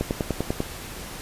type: click train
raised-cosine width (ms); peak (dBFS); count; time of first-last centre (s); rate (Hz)
2; -10; 7; 0.01-0.604; 10.1
effects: pink hiss -37 dBFS RMS until 1.21 s + resampled to 32000 Hz